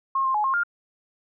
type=tone with pitch steps; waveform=sine; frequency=1076 / 1057 / 843 / 1070 / 1406 Hz; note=C6 / C6 / G#5 / C6 / F6; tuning=+48 / +17 / +26 / +38 / +11 cents; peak=-20 dBFS; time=0.15-0.635 s; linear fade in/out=5 ms; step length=97 ms; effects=none